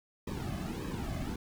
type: noise with flanger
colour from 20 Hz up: brown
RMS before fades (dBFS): -37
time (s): 0.27-1.36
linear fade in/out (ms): 5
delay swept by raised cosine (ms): 1.4 to 2.17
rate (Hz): 1.7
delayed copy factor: -0.9
effects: none